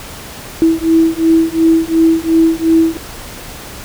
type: beating tone pair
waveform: sine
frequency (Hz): 324.9 / 327.7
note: E4 / E4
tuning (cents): -25 / -10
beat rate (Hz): 2.8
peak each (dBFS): -11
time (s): 0.62-2.97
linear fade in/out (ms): 0
effects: pink hiss -30 dBFS RMS until 3.84 s